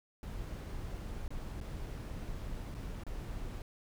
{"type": "noise with dropouts", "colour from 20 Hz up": "brown", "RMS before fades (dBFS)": -41, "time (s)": [0.23, 3.62], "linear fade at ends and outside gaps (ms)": 1, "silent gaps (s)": [[1.28, 1.305], [1.603, 1.611], [2.743, 2.748], [3.036, 3.066]], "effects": []}